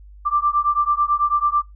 sine beating tone pair, 1174.7 / 1183.8 Hz, D6 / D6, 0 / +13 cents, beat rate 9.1 Hz, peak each -19 dBFS, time 0.25-1.63 s, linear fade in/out 20 ms, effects noise-tail reverb RT60 0.2 s tail -24 dB re dry + added 50 Hz sine -40 dBFS peak until 1.75 s

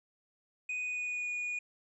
triangle tone with pitch glide, 2489 to 2453 Hz, D#7 to D#7, 0 to -25 cents, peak -32 dBFS, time 0.69-1.59 s, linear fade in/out 5 ms, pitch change -25 cents, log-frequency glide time 0.81-1.3 s, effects resampled to 22050 Hz

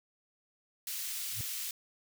white high-pass noise, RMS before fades -38 dBFS, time 0.87-1.71 s, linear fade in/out 2 ms, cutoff 2400 Hz, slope 12 dB/octave
sine tone with exponential growth, 110 Hz, A2, in tune, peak -33 dBFS, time 1.3-1.41 s, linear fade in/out 0 ms, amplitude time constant 22 ms
effects none

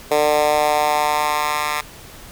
10% pulse tone with high-pass filter sweep, 149.7 Hz, D3, 33 cents sharp, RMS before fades -18 dBFS, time 0.11-1.81 s, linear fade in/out 5 ms, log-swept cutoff 500 to 1300 Hz, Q 2.3, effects pink hiss -40 dBFS RMS until 2.31 s

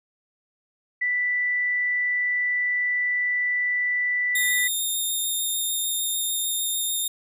sine tone, 1975.5 Hz, B6, in tune, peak -21 dBFS, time 1.01-4.68 s, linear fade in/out 10 ms
5% pulse tone with vibrato, 3665 Hz, A#7, 30 cents flat, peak -17 dBFS, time 4.35-7.08 s, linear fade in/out 5 ms, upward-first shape sine, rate 6.7 Hz, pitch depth 10 cents each way
effects none

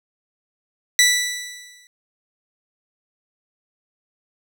15% pulse tone with exponential decay, 1970 Hz, B6, 5 cents flat, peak -4 dBFS, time 0.99-1.87 s, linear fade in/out 1 ms, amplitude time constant 190 ms, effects none

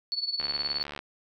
sine tone with tremolo, 4435 Hz, C#8, in tune, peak -24 dBFS, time 0.12-0.83 s, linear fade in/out 0 ms, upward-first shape triangle, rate 19 Hz, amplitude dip 90%
click train, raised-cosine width 0.3 ms, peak -21 dBFS, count 44, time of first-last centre 0.4-0.991 s, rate 72.8 Hz
effects none

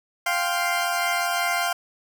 20% pulse chord, F suspended second, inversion none, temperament equal, 698.5 / 784 / 1046.5 Hz, F5 / G5 / C6, 0 / 0 / 0 cents, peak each -19 / -24 / -24 dBFS, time 0.26-1.73 s, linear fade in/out 5 ms, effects none

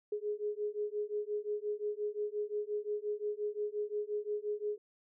sine beating tone pair, 415.3 / 421 Hz, G#4 / G#4, 0 / +24 cents, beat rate 5.7 Hz, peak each -37 / -37 dBFS, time 0.12-4.78 s, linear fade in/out 5 ms, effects none

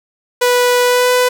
sawtooth tone with pitch glide, 492 to 498.6 Hz, B4 to B4, -7 to +16 cents, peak -6 dBFS, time 0.41-1.29 s, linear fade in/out 10 ms, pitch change +23 cents, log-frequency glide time 0.84-1.11 s, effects none

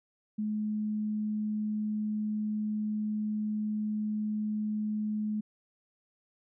sine tone, 212.7 Hz, G#3, 42 cents sharp, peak -29 dBFS, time 0.38-5.41 s, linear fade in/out 10 ms, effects none

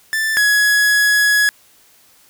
45% pulse tone pair in turn, 1765 / 1679.6 Hz, A6 / G#6, +5 / +19 cents, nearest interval minor second, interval 86 cents, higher first, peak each -16 / -11 dBFS, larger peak second, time 0.13-0.37 / 0.37-1.49 s, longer second, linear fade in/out 0 ms, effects white hiss -51 dBFS RMS until 2.29 s

